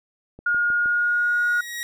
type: click train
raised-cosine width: 2 ms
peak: -28 dBFS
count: 4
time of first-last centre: 0.39-0.859 s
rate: 6.4 Hz
type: tone with pitch glide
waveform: sine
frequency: 1428 to 1442.9 Hz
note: F6 to F#6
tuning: +38 to -44 cents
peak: -18 dBFS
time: 0.46-1.61 s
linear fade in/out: 5 ms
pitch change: +18 cents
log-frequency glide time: 0.7-1.46 s
type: tone with exponential growth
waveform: sawtooth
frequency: 1899 Hz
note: A#6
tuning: 32 cents sharp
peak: -23 dBFS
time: 0.81-1.83 s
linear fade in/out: 0 ms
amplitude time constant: 220 ms
effects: none